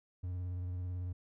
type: tone with vibrato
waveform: triangle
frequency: 90 Hz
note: F#2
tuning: 47 cents flat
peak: -34 dBFS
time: 0.23-1.13 s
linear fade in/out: 10 ms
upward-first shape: sine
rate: 18 Hz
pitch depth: 31 cents each way
effects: none